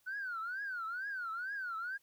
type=tone with vibrato; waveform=sine; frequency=1474 Hz; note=F#6; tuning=7 cents flat; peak=-36 dBFS; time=0.06-1.98 s; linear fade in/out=20 ms; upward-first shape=triangle; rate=2.2 Hz; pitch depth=230 cents each way; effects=tanh soft clip ceiling -33 dBFS + white hiss -73 dBFS RMS until 2.02 s